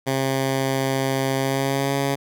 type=tone with pitch glide; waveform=10% pulse; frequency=134.2 to 138.61 Hz; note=C3 to C#3; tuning=+44 to 0 cents; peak=-12 dBFS; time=0.06-2.16 s; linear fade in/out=20 ms; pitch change=+56 cents; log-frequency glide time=1.38-1.95 s; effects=none